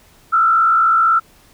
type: tone with frequency modulation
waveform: sine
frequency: 1339 Hz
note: E6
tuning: 27 cents sharp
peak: -10 dBFS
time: 0.32-1.2 s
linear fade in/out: 20 ms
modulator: 58 Hz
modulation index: 0.77
effects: pink hiss -50 dBFS RMS until 1.53 s